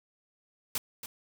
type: noise with echo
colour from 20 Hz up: white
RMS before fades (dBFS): -31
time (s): 0.75-0.78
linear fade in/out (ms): 2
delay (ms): 280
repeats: 1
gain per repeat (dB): -10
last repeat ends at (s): 1.06
effects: none